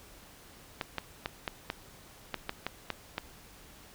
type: clicks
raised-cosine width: 0.3 ms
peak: -16 dBFS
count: 10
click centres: 0.812 / 0.983 / 1.259 / 1.478 / 1.701 / 2.343 / 2.494 / 2.666 / 2.903 / 3.181 s
effects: pink hiss -54 dBFS RMS until 3.94 s